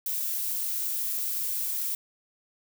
violet noise, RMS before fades -30 dBFS, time 0.06-1.95 s, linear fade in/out 2 ms, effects none

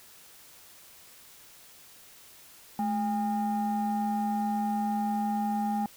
sine tone pair together, 214.5 / 810 Hz, A3 / G#5, -44 / -43 cents, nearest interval octave + major seventh, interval 2301 cents, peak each -27 / -28 dBFS, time 2.79-5.86 s, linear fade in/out 2 ms, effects tanh soft clip ceiling -22 dBFS + white hiss -53 dBFS RMS until 5.96 s

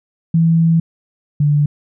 sine tone pair in turn, 164.81 / 146.83 Hz, E3 / D3, 0 / 0 cents, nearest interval major second, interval 200 cents, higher first, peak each -9 / -10 dBFS, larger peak first, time 0.34-0.8 / 1.4-1.66 s, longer first, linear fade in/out 5 ms, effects none

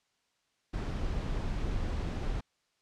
brown noise, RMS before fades -33 dBFS, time 0.73-2.41 s, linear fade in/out 10 ms, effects white hiss -75 dBFS RMS until 2.81 s + low-pass 6000 Hz 12 dB/octave

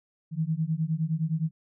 sine beating tone pair, 154.9 / 164.6 Hz, D#3 / E3, -7 / -2 cents, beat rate 9.7 Hz, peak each -28 dBFS, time 0.31-1.51 s, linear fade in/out 50 ms, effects none

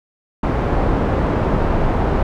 pink low-pass noise, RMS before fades -17 dBFS, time 0.43-2.23 s, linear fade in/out 5 ms, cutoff 980 Hz, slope 12 dB/octave, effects none

